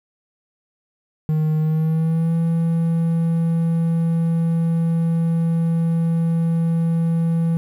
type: tone with pitch glide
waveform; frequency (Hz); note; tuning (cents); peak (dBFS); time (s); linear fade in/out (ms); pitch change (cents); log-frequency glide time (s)
triangle; 155.56 to 165.76; D#3 to E3; 0 to +10; -14; 1.29-7.57; 0; +110; 1.59-2.34
effects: 9-bit